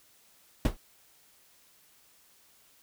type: noise with exponential decay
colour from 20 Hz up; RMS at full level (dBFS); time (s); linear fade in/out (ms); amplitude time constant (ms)
brown; -17; 0.65-0.77; 2; 26
effects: white hiss -62 dBFS RMS until 2.82 s